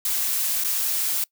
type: noise with dropouts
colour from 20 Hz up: blue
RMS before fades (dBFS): -24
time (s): 0.05-1.24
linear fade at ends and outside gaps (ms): 2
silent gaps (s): 0.638-0.646
effects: noise-tail reverb RT60 0.1 s tail -23 dB re dry